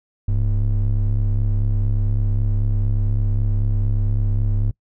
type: ring-modulated tone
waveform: triangle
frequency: 67 Hz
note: C2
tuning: 42 cents sharp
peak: -11 dBFS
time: 0.28-4.71 s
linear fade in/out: 5 ms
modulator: 34.5 Hz
effects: noise-tail reverb RT60 0.1 s tail -23 dB re dry